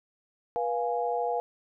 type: chord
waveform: sine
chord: F diminished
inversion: second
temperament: equal with one note detuned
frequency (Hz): 484.8 / 698.5 / 830.6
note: Cb5 / F5 / Ab5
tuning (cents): -32 / 0 / 0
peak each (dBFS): -30 / -30 / -32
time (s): 0.56-1.4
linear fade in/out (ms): 0
effects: none